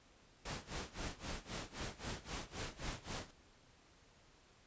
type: noise with tremolo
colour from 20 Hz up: pink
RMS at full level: -42 dBFS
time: 0.45-3.31 s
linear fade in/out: 5 ms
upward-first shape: sine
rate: 3.8 Hz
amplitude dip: 90%
effects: pink hiss -66 dBFS RMS until 4.66 s + resampled to 16000 Hz